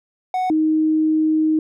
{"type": "tone pair in turn", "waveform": ["triangle", "sine"], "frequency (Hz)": [740, 312.8], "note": ["F#5", "D#4"], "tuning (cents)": [0, 9], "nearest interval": "octave + minor third", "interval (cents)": 1491, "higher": "first", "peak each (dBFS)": [-16, -14], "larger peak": "second", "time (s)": [[0.34, 0.5], [0.5, 1.59]], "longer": "second", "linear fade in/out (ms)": 2, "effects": []}